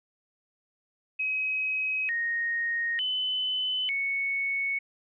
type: tone with pitch steps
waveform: sine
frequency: 2540 / 1863 / 3022 / 2215 Hz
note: D#7 / A#6 / F#7 / C#7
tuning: +35 / -2 / +36 / -2 cents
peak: -26 dBFS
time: 1.19-4.79 s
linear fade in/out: 10 ms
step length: 900 ms
effects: none